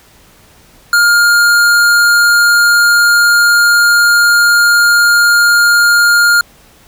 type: tone with hard clipping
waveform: sine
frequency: 1412 Hz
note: F6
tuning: 19 cents sharp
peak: -7 dBFS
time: 0.93-6.41 s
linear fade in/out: 2 ms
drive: 18 dB
effects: pink hiss -44 dBFS RMS until 6.87 s